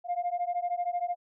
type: beating tone pair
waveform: sine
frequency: 698.5 / 711.5 Hz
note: F5 / F5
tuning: 0 / +32 cents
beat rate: 13 Hz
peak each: -30 dBFS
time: 0.04-1.16 s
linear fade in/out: 50 ms
effects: tanh soft clip ceiling -23 dBFS